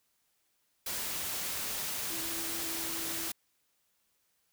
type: tone in noise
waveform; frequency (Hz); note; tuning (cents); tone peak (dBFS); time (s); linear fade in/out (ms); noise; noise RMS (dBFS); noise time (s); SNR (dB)
sine; 329.6; E4; 0; -44; 2.1-3.29; 5; white; -36; 0.86-3.32; -11
effects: white hiss -75 dBFS RMS until 4.52 s